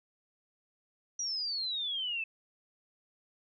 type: exponential sweep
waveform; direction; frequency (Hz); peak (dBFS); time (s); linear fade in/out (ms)
sine; down; 5850 to 2601; -32; 1.19-2.24; 5
effects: none